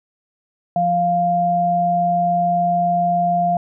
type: tone pair together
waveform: sine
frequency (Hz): 174.61 / 698.4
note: F3 / F5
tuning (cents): 0 / 0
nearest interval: 2 octaves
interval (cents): 2400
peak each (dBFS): -23 / -15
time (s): 0.76-3.57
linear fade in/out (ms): 2
effects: none